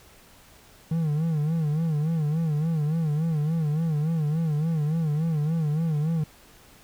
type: tone with vibrato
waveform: triangle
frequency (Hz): 156.5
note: D#3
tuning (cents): +10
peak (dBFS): -20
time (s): 0.91-6.24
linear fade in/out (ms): 5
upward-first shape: sine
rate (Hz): 3.5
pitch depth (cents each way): 110
effects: pink hiss -53 dBFS RMS until 6.83 s